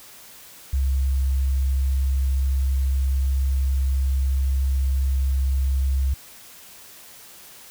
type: tone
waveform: sine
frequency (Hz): 66.9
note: C2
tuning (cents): +39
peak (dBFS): -18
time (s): 0.73-6.14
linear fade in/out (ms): 5
effects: white hiss -45 dBFS RMS until 7.7 s